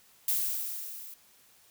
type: noise with level ramp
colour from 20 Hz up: violet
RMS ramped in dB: -27 to -46 dBFS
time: 0.28-1.14 s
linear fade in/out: 2 ms
effects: white hiss -61 dBFS RMS until 1.7 s